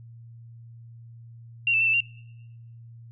sine tone with pitch steps, 2759 / 2643 / 2689 / 2642 / 2767 Hz, F7 / E7 / E7 / E7 / F7, -22 / +4 / +34 / +3 / -17 cents, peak -19 dBFS, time 1.67-2.005 s, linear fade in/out 2 ms, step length 67 ms, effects noise-tail reverb RT60 1.0 s tail -25 dB re dry + added 116 Hz sine -43 dBFS peak until 3.11 s

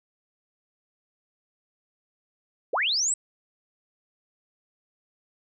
sine linear sweep, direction up, 349.2 to 8190 Hz, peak -22 dBFS, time 2.73-3.14 s, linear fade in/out 5 ms, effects none

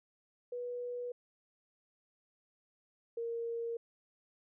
sine tone pair in turn, 488.2 / 464.7 Hz, B4 / A#4, -20 / -5 cents, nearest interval minor second, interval 85 cents, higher first, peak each -37 / -35 dBFS, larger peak second, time 0.52-1.12 / 3.17-3.77 s, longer neither, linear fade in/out 5 ms, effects none

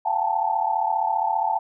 sine tone cluster, 689 / 771 / 860 / 895 Hz, F5 / G5 / A5 / A5, -24 / -29 / -40 / +29 cents, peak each -30 / -26 / -24 / -25 dBFS, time 0.05-1.59 s, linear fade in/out 10 ms, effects none

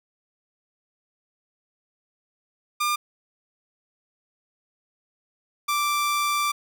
sawtooth tone pair in turn, 1200 / 1173.9 Hz, D6 / D6, +37 / -1 cents, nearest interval unison, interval 38 cents, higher first, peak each -18 dBFS, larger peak neither, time 2.8-2.96 / 5.68-6.52 s, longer second, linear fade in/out 10 ms, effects none

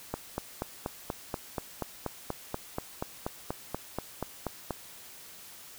click train, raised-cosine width 1 ms, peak -17 dBFS, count 20, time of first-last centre 0.14-4.707 s, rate 4.16 Hz, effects white hiss -49 dBFS RMS until 5.78 s

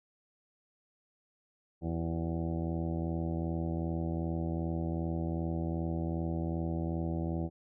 harmonic tone with a mistuned harmonic, 82.6 Hz, E2, 4 cents sharp, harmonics 1 / 2 / 3 / 4 / 5 / 6 / 7 / 8 / 9 / 10, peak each -36 / -35 / -41 / -38 / -49 / -48 / -45 / -52 / -47 / -57 dBFS, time 1.81-7.5 s, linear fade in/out 50 ms, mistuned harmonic 5, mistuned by -74 cents, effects none

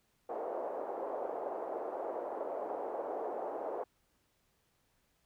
white band-pass noise, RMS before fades -39 dBFS, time 0.29-3.84 s, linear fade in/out 5 ms, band 410 to 720 Hz, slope 24 dB/octave, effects pink hiss -75 dBFS RMS until 5.25 s

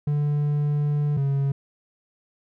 triangle tone pair in turn, 146.83 / 138.59 Hz, D3 / C#3, 0 / 0 cents, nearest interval minor second, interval 100 cents, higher first, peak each -18 dBFS, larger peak neither, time 0.07-1.17 / 1.17-1.52 s, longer first, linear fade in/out 5 ms, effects none

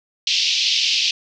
pink band-pass noise, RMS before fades -19 dBFS, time 0.27-1.11 s, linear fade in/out 2 ms, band 2600 to 5600 Hz, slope 48 dB/octave, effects none

